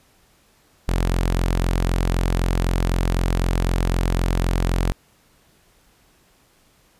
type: tone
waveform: sawtooth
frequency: 43.92 Hz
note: F1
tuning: 11 cents sharp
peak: -14 dBFS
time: 0.88-4.92 s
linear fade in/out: 0 ms
effects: pink hiss -58 dBFS RMS until 6.99 s + resampled to 32000 Hz